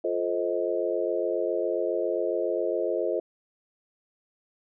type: chord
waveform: sine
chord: F dominant seventh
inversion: none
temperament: just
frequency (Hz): 349.2 / 436.5 / 523.8 / 628.6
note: F4 / A4 / C5 / Eb5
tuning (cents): 0 / -14 / +2 / +18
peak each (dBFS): -30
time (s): 0.04-3.2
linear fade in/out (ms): 5
effects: none